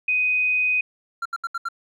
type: tone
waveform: sine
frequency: 2500 Hz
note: D#7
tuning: 8 cents sharp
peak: -18 dBFS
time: 0.08-0.81 s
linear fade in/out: 5 ms
type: tone bursts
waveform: triangle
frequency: 1373 Hz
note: F6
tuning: 30 cents flat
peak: -22 dBFS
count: 5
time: 1.22-1.687 s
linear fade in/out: 5 ms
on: 35 ms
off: 73 ms
effects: none